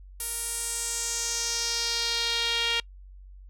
sawtooth tone with band-pass filter sweep, 466.2 Hz, A#4, in tune, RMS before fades -29 dBFS, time 0.2-2.8 s, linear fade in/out 2 ms, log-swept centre 11000 to 3100 Hz, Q 2.8, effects noise-tail reverb RT60 0.1 s tail -26 dB re dry + added 47 Hz sine -44 dBFS peak until 3.49 s

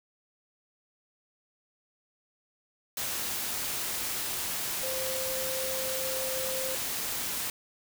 sine tone in noise, 523.3 Hz, C5, in tune, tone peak -34 dBFS, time 4.83-6.75 s, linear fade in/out 2 ms, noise white, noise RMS -33 dBFS, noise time 2.97-7.5 s, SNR -4 dB, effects none

